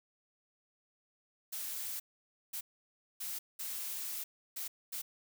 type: noise bursts at uneven times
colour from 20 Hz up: blue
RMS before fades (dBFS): -40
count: 6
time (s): 1.52-2 / 2.53-2.61 / 3.2-3.39 / 3.59-4.24 / 4.56-4.68 / 4.92-5.02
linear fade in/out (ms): 10
effects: none